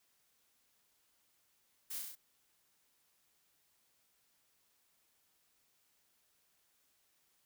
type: noise with echo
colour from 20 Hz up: blue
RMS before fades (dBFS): -43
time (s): 1.9-1.99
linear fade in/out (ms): 10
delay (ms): 33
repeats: 5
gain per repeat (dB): -2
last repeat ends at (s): 2.155
effects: white hiss -75 dBFS RMS until 7.45 s